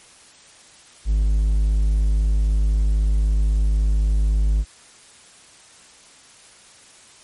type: tone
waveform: triangle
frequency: 51.91 Hz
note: G#1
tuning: in tune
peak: -13 dBFS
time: 1.05-4.65 s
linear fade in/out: 50 ms
effects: white hiss -48 dBFS RMS until 7.23 s + MP3 48 kbps